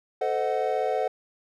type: chord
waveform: triangle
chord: A diminished seventh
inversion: none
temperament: equal with one note detuned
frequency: 440 / 515.5 / 622.3 / 740 Hz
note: A4 / C5 / Eb5 / Gb5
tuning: 0 / -26 / 0 / 0 cents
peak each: -27 / -27 / -29 / -26 dBFS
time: 0.21-1.08 s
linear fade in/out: 5 ms
effects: none